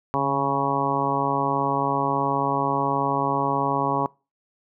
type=harmonic tone with a mistuned harmonic; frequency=138.59 Hz; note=C#3; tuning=in tune; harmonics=1 / 2 / 3 / 4 / 5 / 6 / 7 / 8; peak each=-30 / -29 / -30 / -31 / -31 / -28 / -26 / -27 dBFS; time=0.14-4.06 s; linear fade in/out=0 ms; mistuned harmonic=1; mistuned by=+44 cents; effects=noise-tail reverb RT60 0.3 s tail -24 dB re dry